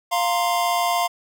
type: chord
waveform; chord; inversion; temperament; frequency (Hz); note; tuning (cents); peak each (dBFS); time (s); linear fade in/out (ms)
square; F suspended fourth; none; just; 698.5 / 931.3 / 1047.7; F5 / Bb5 / C6; 0 / -2 / +2; -22 / -27 / -25; 0.11-1.08; 20
effects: none